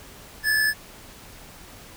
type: tone pair together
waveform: square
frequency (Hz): 1661.2 / 1731.8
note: G#6 / A6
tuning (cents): 0 / -28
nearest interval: minor second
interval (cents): 72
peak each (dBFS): -30 / -20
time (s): 0.43-0.74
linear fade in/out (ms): 50
effects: pink hiss -45 dBFS RMS until 1.96 s